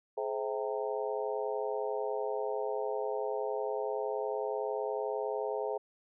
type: harmonic tone with a mistuned harmonic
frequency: 130.81 Hz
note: C3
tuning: in tune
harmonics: 3 / 4 / 5 / 6 / 7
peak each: -35 / -37 / -39 / -41 / -42 dBFS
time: 0.17-5.78 s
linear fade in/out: 10 ms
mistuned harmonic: 3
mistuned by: +130 cents
effects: none